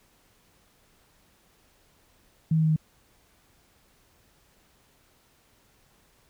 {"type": "tone with pitch steps", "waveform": "sine", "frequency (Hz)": [160, 158.71, 157.43, 156.17], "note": ["D#3", "D#3", "D#3", "D#3"], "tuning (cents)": [49, 35, 21, 7], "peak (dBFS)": -19, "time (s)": [2.51, 2.762], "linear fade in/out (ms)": 5, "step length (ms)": 63, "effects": ["pink hiss -63 dBFS RMS until 6.29 s"]}